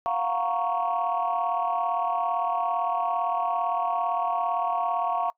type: chord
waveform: sine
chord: Gb major seventh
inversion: third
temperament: equal with one note detuned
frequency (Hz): 698.5 / 736.2 / 932.3 / 1108.7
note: F5 / Gb5 / Bb5 / Db6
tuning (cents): 0 / -9 / 0 / 0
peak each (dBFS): -27 / -30 / -29 / -28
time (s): 0.06-5.3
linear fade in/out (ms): 0
effects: noise-tail reverb RT60 0.1 s tail -22 dB re dry + tanh soft clip ceiling -16 dBFS